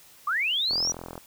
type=linear sweep; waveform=sine; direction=up; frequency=1108.7 to 5920 Hz; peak=-23 dBFS; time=0.27-0.92 s; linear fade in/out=5 ms
type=click train; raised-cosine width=1 ms; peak=-23 dBFS; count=21; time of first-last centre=0.71-1.178 s; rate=42.7 Hz
effects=white hiss -53 dBFS RMS until 1.26 s